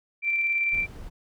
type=tone with tremolo; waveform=sine; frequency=2349 Hz; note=D7; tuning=in tune; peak=-21 dBFS; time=0.22-0.87 s; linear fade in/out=50 ms; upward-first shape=square; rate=18 Hz; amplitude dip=25%
type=noise; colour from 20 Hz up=brown; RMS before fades=-39 dBFS; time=0.72-1.1 s; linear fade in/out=20 ms
effects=none